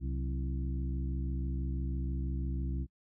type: harmonic tone with a mistuned harmonic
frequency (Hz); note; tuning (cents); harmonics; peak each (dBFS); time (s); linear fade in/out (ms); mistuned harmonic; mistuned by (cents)
66.1; C2; +18; 1 / 2 / 3 / 4 / 5; -33 / -39 / -43 / -45 / -47; 0-2.87; 50; 3; -110
effects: noise-tail reverb RT60 0.1 s tail -24 dB re dry